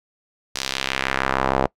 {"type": "tone with band-pass filter sweep", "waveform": "sawtooth", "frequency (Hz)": 66.5, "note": "C2", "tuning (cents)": 29, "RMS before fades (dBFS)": -23, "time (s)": [0.55, 1.67], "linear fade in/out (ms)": 5, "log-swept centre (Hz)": [5300, 670], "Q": 1.3, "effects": ["noise-tail reverb RT60 0.1 s tail -24 dB re dry"]}